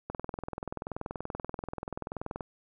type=click train; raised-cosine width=1 ms; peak=-21 dBFS; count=49; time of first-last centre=0.1-2.408 s; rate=20.8 Hz; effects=none